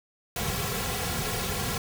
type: noise with comb filter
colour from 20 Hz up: pink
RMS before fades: -30 dBFS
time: 0.36-1.78 s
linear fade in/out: 2 ms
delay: 3.3 ms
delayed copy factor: -0.95
effects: none